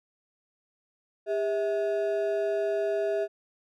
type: ring-modulated tone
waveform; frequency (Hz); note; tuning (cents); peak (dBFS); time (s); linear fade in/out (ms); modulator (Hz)
triangle; 526; C5; +9; -20; 1.26-3.28; 50; 123
effects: none